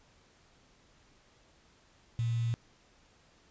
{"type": "tone with quantisation", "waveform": "sine", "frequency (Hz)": 116.54, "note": "A#2", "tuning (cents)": 0, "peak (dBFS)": -28, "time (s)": [2.19, 2.54], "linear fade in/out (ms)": 0, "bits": 8, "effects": ["pink hiss -64 dBFS RMS until 3.5 s", "resampled to 16000 Hz"]}